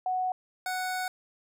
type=tone pair in turn; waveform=sine / 25% pulse; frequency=740 / 740 Hz; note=F#5 / F#5; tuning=0 / 0 cents; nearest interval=unison; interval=0 cents; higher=neither; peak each=-26 dBFS; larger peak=neither; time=0.06-0.32 / 0.66-1.08 s; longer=second; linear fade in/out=2 ms; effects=none